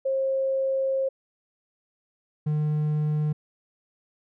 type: tone pair in turn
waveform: sine / triangle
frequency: 535 / 151.39 Hz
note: C5 / D#3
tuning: +38 / -47 cents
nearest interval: octave + minor seventh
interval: 2185 cents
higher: first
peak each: -22 / -20 dBFS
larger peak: second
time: 0.05-1.09 / 2.46-3.33 s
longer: first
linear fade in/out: 10 ms
effects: none